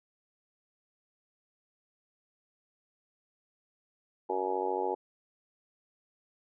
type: harmonic tone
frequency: 93.8 Hz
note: F#2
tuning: 24 cents sharp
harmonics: 3 / 4 / 5 / 6 / 7 / 8 / 9 / 10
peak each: -44 / -34 / -35 / -41 / -41 / -45 / -33 / -45 dBFS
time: 4.29-4.95 s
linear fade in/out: 10 ms
effects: none